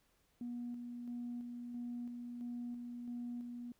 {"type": "tone with tremolo", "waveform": "sine", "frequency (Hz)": 241.1, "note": "B3", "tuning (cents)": -41, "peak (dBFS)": -39, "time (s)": [0.41, 3.72], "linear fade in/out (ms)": 2, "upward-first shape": "square", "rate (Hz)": 1.5, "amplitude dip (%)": 35, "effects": ["tanh soft clip ceiling -36 dBFS", "pink hiss -75 dBFS RMS until 3.79 s"]}